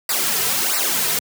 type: noise with flanger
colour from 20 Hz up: white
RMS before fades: -20 dBFS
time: 0.09-1.19 s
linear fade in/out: 2 ms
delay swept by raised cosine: 0.3 to 3.6 ms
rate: 1.5 Hz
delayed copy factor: -1
effects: high-pass 150 Hz 12 dB/octave